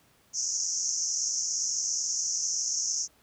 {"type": "band-pass noise", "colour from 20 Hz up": "pink", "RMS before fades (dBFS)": -30, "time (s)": [0.33, 3.08], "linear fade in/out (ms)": 50, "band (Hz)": [5500, 6800], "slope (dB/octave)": 96, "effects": ["pink hiss -63 dBFS RMS until 3.22 s", "high-pass 60 Hz 12 dB/octave"]}